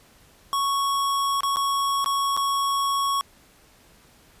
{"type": "tone with dropouts", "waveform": "square", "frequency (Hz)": 1108.7, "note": "C#6", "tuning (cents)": 0, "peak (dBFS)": -22, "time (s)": [0.53, 3.21], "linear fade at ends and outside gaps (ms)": 0, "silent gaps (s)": [[1.406, 1.433], [1.56, 1.569], [2.044, 2.06], [2.366, 2.374]], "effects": ["pink hiss -55 dBFS RMS until 4.4 s", "resampled to 32000 Hz"]}